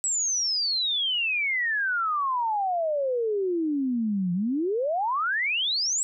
sine exponential two-way sweep, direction down then up, 7902 to 171.7 to 7902 Hz, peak -23 dBFS, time 0.04-6.03 s, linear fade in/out 0 ms, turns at 4.33 s, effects none

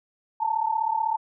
sine tone pair together, 873 / 909 Hz, A5 / A#5, -14 / -44 cents, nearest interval minor second, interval 70 cents, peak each -25 dBFS, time 0.4-1.17 s, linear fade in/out 10 ms, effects none

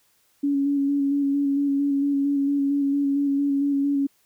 sine tone with vibrato, 280.9 Hz, C#4, 23 cents sharp, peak -19 dBFS, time 0.43-4.07 s, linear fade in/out 10 ms, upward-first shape square, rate 4.4 Hz, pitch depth 18 cents each way, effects white hiss -64 dBFS RMS until 4.25 s

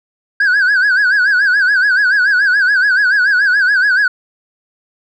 sine tone with vibrato, 1568 Hz, G6, in tune, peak -6 dBFS, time 0.4-4.08 s, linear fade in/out 5 ms, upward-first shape sine, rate 7 Hz, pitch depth 130 cents each way, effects tanh soft clip ceiling -8 dBFS

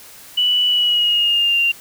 sine tone with pitch glide, 2960 to 2778 Hz, F#7 to F7, 0 to -10 cents, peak -13 dBFS, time 0.37-1.72 s, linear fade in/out 10 ms, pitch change -110 cents, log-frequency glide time 0.68-1.61 s, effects white hiss -41 dBFS RMS until 1.8 s

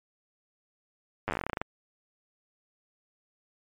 slowing click train, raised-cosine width 0.5 ms, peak -15 dBFS, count 16, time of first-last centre 1.28-1.616 s, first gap 9 ms, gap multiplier 1.12, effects MP3 96 kbps

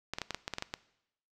clicks, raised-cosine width 0.2 ms, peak -17 dBFS, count 10, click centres 0.136 / 0.185 / 0.217 / 0.307 / 0.346 / 0.479 / 0.537 / 0.584 / 0.624 / 0.739 s, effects noise-tail reverb RT60 0.8 s tail -19 dB re dry

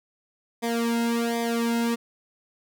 sawtooth tone with flanger, 233.1 Hz, A#3, in tune, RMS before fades -25 dBFS, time 0.62-1.96 s, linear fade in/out 20 ms, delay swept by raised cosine 0.71 to 1.71 ms, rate 1.3 Hz, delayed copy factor -0.95, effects none

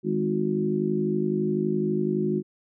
harmonic tone with a mistuned harmonic, 51.91 Hz, G#1, in tune, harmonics 3 / 4 / 5 / 6 / 7, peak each -30 / -27 / -36 / -31 / -26 dBFS, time 0.03-2.43 s, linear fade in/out 50 ms, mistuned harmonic 3, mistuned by +27 cents, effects none

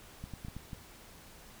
clicks, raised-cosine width 5 ms, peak -29 dBFS, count 6, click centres 0.24 / 0.337 / 0.449 / 0.484 / 0.566 / 0.732 s, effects pink hiss -54 dBFS RMS until 1.6 s

